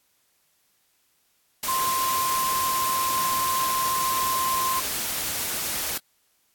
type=tone in noise; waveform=sine; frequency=1047 Hz; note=C6; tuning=1 cent sharp; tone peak=-23 dBFS; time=1.68-4.8 s; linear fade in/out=5 ms; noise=white; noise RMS=-28 dBFS; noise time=1.63-5.98 s; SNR=+2 dB; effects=white hiss -67 dBFS RMS until 6.54 s + AAC 64 kbps